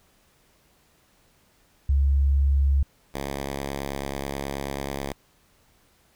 sine / 5% pulse tone pair in turn, 69.3 / 69.3 Hz, C#2 / C#2, 0 / 0 cents, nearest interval unison, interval 0 cents, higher neither, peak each -17 / -18 dBFS, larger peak first, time 1.89-2.83 / 3.14-5.13 s, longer second, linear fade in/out 5 ms, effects pink hiss -62 dBFS RMS until 6.15 s

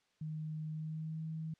sine tone with pitch glide, 155.56 to 159.29 Hz, D#3 to D#3, 0 to +41 cents, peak -38 dBFS, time 0.21-1.54 s, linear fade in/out 5 ms, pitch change +41 cents, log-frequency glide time 0.7-1.22 s, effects white hiss -75 dBFS RMS until 1.59 s + low-pass 5000 Hz 12 dB/octave

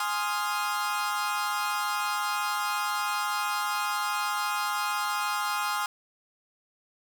40% pulse chord, F minor seventh, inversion first, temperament equal, 830.6 / 1046.5 / 1244.5 / 1396.9 Hz, Ab5 / C6 / Eb6 / F6, 0 / 0 / 0 / 0 cents, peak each -32 dBFS, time 0-5.86 s, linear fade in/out 2 ms, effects none

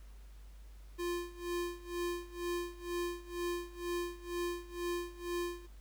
square tone with tremolo, 349.2 Hz, F4, in tune, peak -34 dBFS, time 0.98-5.67 s, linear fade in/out 20 ms, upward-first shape sine, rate 2.1 Hz, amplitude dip 90%, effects added 50 Hz sine -50 dBFS peak until 5.8 s + pink hiss -66 dBFS RMS until 5.8 s

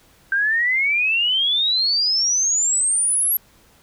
sine exponential sweep, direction up, 1561 to 11720 Hz, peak -16 dBFS, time 0.32-3.37 s, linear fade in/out 2 ms, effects pink hiss -54 dBFS RMS until 3.82 s

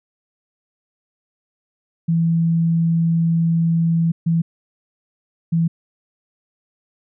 sine tone bursts at uneven times, 165.9 Hz, E3, 11 cents sharp, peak -14 dBFS, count 3, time 2.08-4.12 / 4.26-4.42 / 5.52-5.68 s, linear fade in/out 10 ms, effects none

